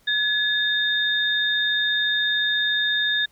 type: tone pair together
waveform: sine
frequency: 1700 / 3657 Hz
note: G#6 / A#7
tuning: +40 / -34 cents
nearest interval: octave + minor second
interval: 1326 cents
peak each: -22 dBFS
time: 0.07-3.26 s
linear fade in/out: 10 ms
effects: pink hiss -60 dBFS RMS until 3.31 s